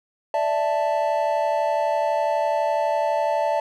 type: chord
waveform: triangle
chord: D suspended second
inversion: none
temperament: equal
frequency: 587.3 / 659.3 / 880 Hz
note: D5 / E5 / A5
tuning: 0 / 0 / 0 cents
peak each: -22 dBFS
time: 0.34-3.6 s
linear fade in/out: 2 ms
effects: none